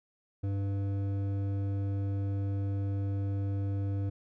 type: tone with hard clipping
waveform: sine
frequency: 99 Hz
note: G2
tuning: 18 cents sharp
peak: -31 dBFS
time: 0.43-4.1 s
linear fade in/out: 10 ms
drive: 10 dB
effects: none